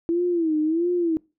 sine tone with vibrato, 329.6 Hz, E4, in tune, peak -19 dBFS, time 0.09-1.17 s, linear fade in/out 0 ms, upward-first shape sine, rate 1.5 Hz, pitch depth 130 cents each way, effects noise-tail reverb RT60 0.3 s tail -25 dB re dry

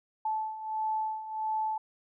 sine beating tone pair, 870 / 871.5 Hz, A5 / A5, -20 / -17 cents, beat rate 1.5 Hz, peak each -36 / -31 dBFS, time 0.25-1.78 s, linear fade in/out 5 ms, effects none

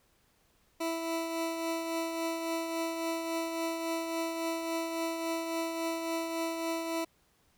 20% pulse tone with tremolo, 329.6 Hz, E4, in tune, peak -25 dBFS, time 0.8-7.05 s, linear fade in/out 10 ms, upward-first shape triangle, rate 3.6 Hz, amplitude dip 45%, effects pink hiss -69 dBFS RMS until 7.57 s

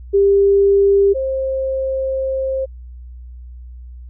sine tone pair in turn, 397.6 / 530.7 Hz, G4 / C5, +25 / +24 cents, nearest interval perfect fourth, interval 499 cents, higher second, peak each -9 / -17 dBFS, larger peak first, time 0.13-1.14 / 1.14-2.66 s, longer second, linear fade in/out 20 ms, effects added 61 Hz sine -32 dBFS peak until 4.09 s

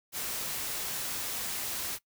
white noise, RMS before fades -35 dBFS, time 0.12-1.99 s, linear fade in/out 50 ms, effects noise-tail reverb RT60 0.1 s tail -20 dB re dry

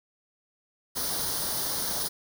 white noise with comb filter, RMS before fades -30 dBFS, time 0.95-2.09 s, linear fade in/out 20 ms, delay 0.2 ms, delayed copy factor +0.75, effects none

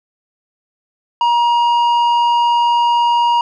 triangle tone with tanh clipping, 949 Hz, A#5, 31 cents sharp, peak -12 dBFS, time 1.21-3.41 s, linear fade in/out 2 ms, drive 12 dB, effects none

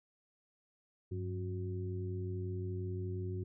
harmonic tone with a mistuned harmonic, 91.4 Hz, F#2, 21 cents flat, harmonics 1 / 2 / 3 / 4, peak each -37 / -47 / -51 / -43 dBFS, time 1.11-3.44 s, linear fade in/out 10 ms, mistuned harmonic 1, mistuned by +110 cents, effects none

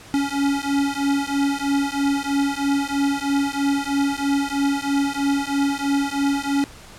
square beating tone pair, 278.5 / 281.6 Hz, C#4 / C#4, +8 / +27 cents, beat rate 3.1 Hz, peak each -23 dBFS, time 0.14-6.64 s, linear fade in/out 0 ms, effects pink hiss -43 dBFS RMS until 6.98 s + low-pass 10000 Hz 12 dB/octave

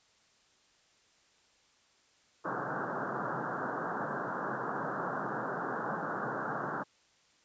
white band-pass noise, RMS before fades -36 dBFS, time 2.44-6.84 s, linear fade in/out 20 ms, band 120 to 1600 Hz, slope 96 dB/octave, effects white hiss -67 dBFS RMS until 7.44 s + resampled to 16000 Hz

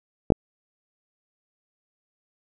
clicks, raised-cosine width 2 ms, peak -3 dBFS, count 2, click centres 0.303 / 0.321 s, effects none

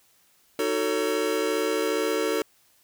square chord, D# half-diminished seventh, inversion none, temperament just, 311.1 / 373.4 / 448 / 560 Hz, D#4 / F#4 / A4 / C#5, 0 / +16 / +31 / +18 cents, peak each -31 / -31 / -27 / -32 dBFS, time 0.59-2.42 s, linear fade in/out 2 ms, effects white hiss -62 dBFS RMS until 2.83 s

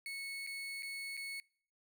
35% pulse tone with dropouts, 2204 Hz, C#7, 11 cents flat, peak -39 dBFS, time 0.06-1.4 s, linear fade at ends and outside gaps 1 ms, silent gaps 0.466-0.472 / 0.824-0.83 / 1.169-1.174 s, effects noise-tail reverb RT60 0.5 s tail -25 dB re dry

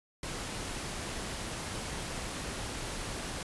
pink noise, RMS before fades -38 dBFS, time 0.23-3.43 s, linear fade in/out 2 ms, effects resampled to 24000 Hz

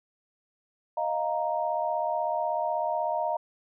sine chord, Eb suspended second, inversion none, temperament equal, 622.3 / 698.5 / 932.3 Hz, Eb5 / F5 / Bb5, 0 / 0 / 0 cents, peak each -30 dBFS, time 0.97-3.37 s, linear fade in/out 5 ms, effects none

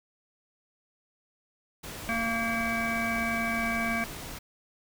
pink noise, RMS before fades -40 dBFS, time 1.83-4.39 s, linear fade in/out 10 ms
harmonic tone, 229 Hz, A#3, 31 cents flat, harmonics 1 / 3 / 5 / 7 / 9 / 10, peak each -32 / -34 / -36 / -34 / -42 / -32 dBFS, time 2.09-4.04 s, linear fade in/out 0 ms
effects none

